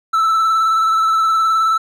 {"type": "tone with vibrato", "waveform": "triangle", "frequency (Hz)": 1318.5, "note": "E6", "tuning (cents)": 0, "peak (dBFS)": -10, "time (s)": [0.13, 1.78], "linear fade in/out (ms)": 10, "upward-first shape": "triangle", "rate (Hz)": 19, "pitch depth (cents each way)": 33, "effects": []}